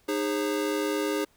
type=tone cluster; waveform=square; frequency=307.6 / 407.6 / 537 Hz; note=D#4 / G#4 / C5; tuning=-20 / -32 / +45 cents; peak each=-30 / -30 / -34 dBFS; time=0.08-1.25 s; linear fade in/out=10 ms; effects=pink hiss -64 dBFS RMS until 1.36 s